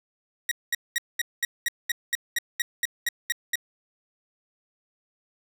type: tone bursts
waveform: sawtooth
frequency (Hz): 1900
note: A#6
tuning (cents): +33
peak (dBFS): -19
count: 14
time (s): 0.49-3.556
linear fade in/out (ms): 2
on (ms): 24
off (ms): 210
effects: none